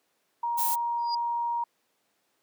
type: tone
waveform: sine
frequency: 943 Hz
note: A#5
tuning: 20 cents sharp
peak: -26 dBFS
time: 0.43-1.64 s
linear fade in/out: 5 ms
type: noise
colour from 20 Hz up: violet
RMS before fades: -29 dBFS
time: 0.57-0.76 s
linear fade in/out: 20 ms
type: tone with exponential growth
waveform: sine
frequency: 4858 Hz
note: D#8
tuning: 42 cents flat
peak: -27 dBFS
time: 0.98-1.15 s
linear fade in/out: 5 ms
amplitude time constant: 35 ms
effects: pink hiss -72 dBFS RMS until 2.42 s + high-pass 300 Hz 12 dB/octave